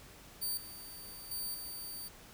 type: tone with level steps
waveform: 5% pulse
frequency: 4600 Hz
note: D8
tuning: 37 cents flat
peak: -27 / -40 / -30 / -35 dBFS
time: 0.41-2.09 s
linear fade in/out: 20 ms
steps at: 0.57 / 1.31 / 1.54 s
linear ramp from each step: 5 ms
effects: pink hiss -55 dBFS RMS until 2.33 s